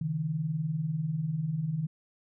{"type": "tone pair together", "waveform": "sine", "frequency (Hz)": [138.59, 158.78], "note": ["C#3", "D#3"], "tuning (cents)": [0, 35], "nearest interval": "major second", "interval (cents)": 235, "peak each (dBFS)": [-35, -29], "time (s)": [0.01, 1.87], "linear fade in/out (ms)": 5, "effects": []}